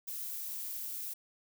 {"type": "noise", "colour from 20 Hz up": "violet", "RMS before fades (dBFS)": -40, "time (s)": [0.07, 1.14], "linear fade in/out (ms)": 10, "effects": []}